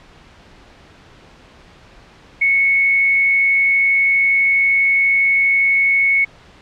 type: tone with frequency modulation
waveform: sine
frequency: 2205 Hz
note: C#7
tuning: 10 cents flat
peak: -11 dBFS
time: 2.41-6.25 s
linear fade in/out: 10 ms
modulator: 77.7 Hz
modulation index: 0.33
effects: pink hiss -45 dBFS RMS until 6.61 s + low-pass 4000 Hz 12 dB/octave